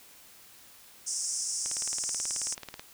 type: band-pass noise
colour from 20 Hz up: pink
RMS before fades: -33 dBFS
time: 1.06-2.55 s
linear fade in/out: 20 ms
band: 5200 to 9400 Hz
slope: 96 dB/octave
type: click train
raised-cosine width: 0.2 ms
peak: -22 dBFS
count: 22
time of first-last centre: 1.66-2.795 s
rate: 18.5 Hz
effects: white hiss -54 dBFS RMS until 2.93 s